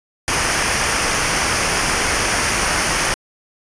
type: noise with comb filter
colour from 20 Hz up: pink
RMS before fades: -18 dBFS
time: 0.28-3.14 s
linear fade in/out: 0 ms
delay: 0.26 ms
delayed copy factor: -0.6
effects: resampled to 22050 Hz